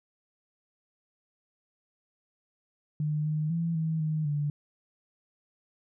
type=tone with pitch steps; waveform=sine; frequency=151.2 / 153.5 / 167 / 160.1 / 155.4 / 146.6 Hz; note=D#3 / D#3 / E3 / D#3 / D#3 / D3; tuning=-49 / -23 / +23 / +50 / -2 / -3 cents; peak=-26 dBFS; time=3-4.5 s; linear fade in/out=2 ms; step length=250 ms; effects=none